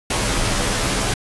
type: noise with comb filter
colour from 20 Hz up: pink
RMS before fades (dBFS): -20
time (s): 0.1-1.14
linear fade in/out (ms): 5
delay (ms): 13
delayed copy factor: -1
effects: resampled to 24000 Hz